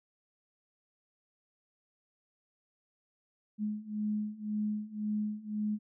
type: beating tone pair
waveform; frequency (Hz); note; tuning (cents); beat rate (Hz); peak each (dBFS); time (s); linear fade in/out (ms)
sine; 210.2 / 212.1; G#3 / G#3; +21 / +37; 1.9; -36 / -34; 3.58-5.79; 50
effects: none